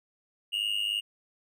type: tone with amplitude modulation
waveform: triangle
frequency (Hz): 2850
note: F7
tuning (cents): +34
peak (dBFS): -22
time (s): 0.52-1.01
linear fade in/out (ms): 20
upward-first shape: sine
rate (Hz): 103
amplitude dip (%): 80
effects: none